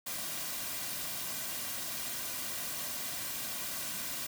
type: noise with comb filter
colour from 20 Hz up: white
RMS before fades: -38 dBFS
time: 0.06-4.27 s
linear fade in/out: 10 ms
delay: 2.3 ms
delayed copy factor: -0.5
effects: none